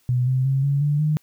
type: tone with pitch steps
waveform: sine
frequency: 124.6 / 129.74 / 135.09 / 140.67 / 146.47 / 152.52 Hz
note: B2 / C3 / C#3 / C#3 / D3 / D#3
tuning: +16 / -14 / -44 / +26 / -4 / -34 cents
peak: -17 dBFS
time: 0.09-1.17 s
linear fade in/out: 0 ms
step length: 180 ms
effects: white hiss -62 dBFS RMS until 1.22 s